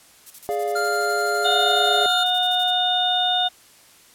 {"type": "noise with tremolo", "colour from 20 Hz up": "violet", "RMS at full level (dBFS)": -36, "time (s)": [0.26, 2.71], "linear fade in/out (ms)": 10, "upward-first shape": "square", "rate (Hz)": 12, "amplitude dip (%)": 80}
{"type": "chord", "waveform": "triangle", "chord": "D diminished", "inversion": "second", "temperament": "equal", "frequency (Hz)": [415.3, 587.3, 698.5], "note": ["Ab4", "D5", "F5"], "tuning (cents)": [0, 0, 0], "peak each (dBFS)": [-23, -27, -23], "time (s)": [0.49, 2.06], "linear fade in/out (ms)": 0}
{"type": "tone", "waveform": "square", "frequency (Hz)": 1396.9, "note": "F6", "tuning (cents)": 0, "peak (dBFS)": -24, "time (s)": [0.75, 2.24], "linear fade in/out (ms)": 10}
{"type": "harmonic tone", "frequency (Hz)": 727, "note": "F#5", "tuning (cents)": -31, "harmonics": [1, 2, 4, 5], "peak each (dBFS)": [-22, -31, -30, -20], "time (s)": [1.44, 3.49], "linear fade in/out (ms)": 20}
{"effects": ["white hiss -51 dBFS RMS until 4.14 s", "low-pass 12000 Hz 12 dB/octave"]}